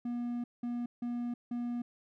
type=tone bursts at uneven times; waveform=triangle; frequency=240.4 Hz; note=B3; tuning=46 cents flat; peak=-31 dBFS; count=4; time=0.05-0.44 / 0.63-0.86 / 1.02-1.34 / 1.51-1.82 s; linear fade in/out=5 ms; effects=none